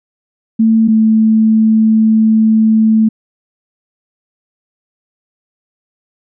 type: tone pair in turn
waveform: sine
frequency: 223.2 / 220 Hz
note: A3 / A3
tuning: +25 / 0 cents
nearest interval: unison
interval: 25 cents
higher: first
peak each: -6 dBFS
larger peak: neither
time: 0.59-0.88 / 0.88-3.09 s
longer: second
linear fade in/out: 10 ms
effects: none